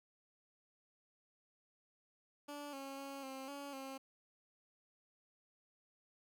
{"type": "tone with pitch steps", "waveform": "15% pulse", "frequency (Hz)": [290, 272.9, 275.4, 266.1, 282.5, 268.3], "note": ["D4", "C#4", "C#4", "C4", "C#4", "C4"], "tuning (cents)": [-22, -27, -11, 29, 33, 44], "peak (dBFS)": -39, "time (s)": [2.48, 3.98], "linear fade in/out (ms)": 10, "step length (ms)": 250, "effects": []}